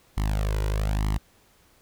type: tone with flanger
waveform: sawtooth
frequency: 51.91 Hz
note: G#1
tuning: in tune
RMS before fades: -25 dBFS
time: 0.17-1.18 s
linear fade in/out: 5 ms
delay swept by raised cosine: 0.97 to 2.07 ms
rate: 1.1 Hz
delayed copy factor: +0.9
effects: pink hiss -60 dBFS RMS until 1.81 s